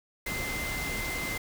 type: tone in noise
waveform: sine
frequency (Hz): 2076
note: C7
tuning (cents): -14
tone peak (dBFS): -34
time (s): 0.26-1.38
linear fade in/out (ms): 5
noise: pink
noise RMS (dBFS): -35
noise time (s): 0.26-1.38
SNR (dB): -2
effects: none